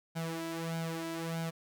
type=tone with flanger; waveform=sawtooth; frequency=164.6 Hz; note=E3; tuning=2 cents flat; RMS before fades=-37 dBFS; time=0.15-1.51 s; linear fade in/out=20 ms; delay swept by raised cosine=1.3 to 3.1 ms; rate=1.6 Hz; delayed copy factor=+0.7; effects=none